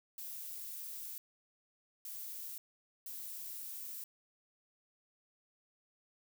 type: noise bursts at uneven times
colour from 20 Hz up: violet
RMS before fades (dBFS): -45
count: 3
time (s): 0.18-1.18 / 2.05-2.58 / 3.06-4.04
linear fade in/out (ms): 2
effects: none